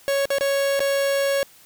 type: tone with dropouts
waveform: 45% pulse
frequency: 554.4 Hz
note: C#5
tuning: in tune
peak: -19 dBFS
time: 0.08-1.43 s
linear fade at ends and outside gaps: 0 ms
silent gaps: 0.255-0.304 / 0.384-0.409 / 0.794-0.804 s
effects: white hiss -51 dBFS RMS until 1.65 s